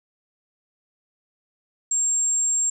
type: tone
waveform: sine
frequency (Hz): 7459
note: A#8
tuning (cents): 0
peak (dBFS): -19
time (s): 1.91-2.7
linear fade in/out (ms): 5
effects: none